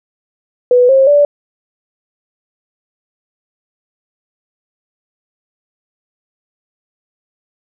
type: tone with pitch steps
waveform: sine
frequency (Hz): 493.9 / 535.5 / 580.6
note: B4 / C5 / D5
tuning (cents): 0 / +40 / -20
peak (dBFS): -5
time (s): 0.71-1.25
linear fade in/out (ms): 2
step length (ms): 180
effects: none